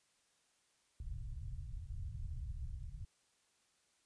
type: low-pass noise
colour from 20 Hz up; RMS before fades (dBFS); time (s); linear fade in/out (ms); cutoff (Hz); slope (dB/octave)
pink; -44; 1-3.05; 2; 130; 48
effects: white hiss -75 dBFS RMS until 4.05 s + resampled to 22050 Hz